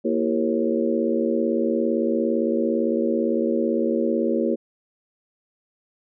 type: harmonic tone with a mistuned harmonic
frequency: 77.78 Hz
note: D#2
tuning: in tune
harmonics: 3 / 4 / 5 / 6 / 7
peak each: -24 / -25 / -26 / -27 / -27 dBFS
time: 0.04-4.56 s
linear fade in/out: 20 ms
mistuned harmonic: 4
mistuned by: +98 cents
effects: none